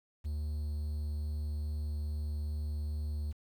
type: tone with quantisation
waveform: triangle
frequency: 74.8 Hz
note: D2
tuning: 32 cents sharp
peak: -31 dBFS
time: 0.24-3.33 s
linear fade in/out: 20 ms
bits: 10
effects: none